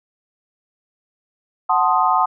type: chord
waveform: sine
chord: F# diminished seventh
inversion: none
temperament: equal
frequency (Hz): 740 / 880 / 1046.5 / 1244.5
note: F#5 / A5 / C6 / Eb6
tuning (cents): 0 / 0 / 0 / 0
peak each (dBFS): -19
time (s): 1.69-2.26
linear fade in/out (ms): 10
effects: none